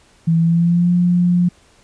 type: tone with pitch glide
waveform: sine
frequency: 164.81 to 176.64 Hz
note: E3 to F3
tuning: 0 to +20 cents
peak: -11 dBFS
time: 0.27-1.49 s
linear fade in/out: 10 ms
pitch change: +120 cents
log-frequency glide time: 0.38-0.92 s
effects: pink hiss -52 dBFS RMS until 1.83 s + resampled to 22050 Hz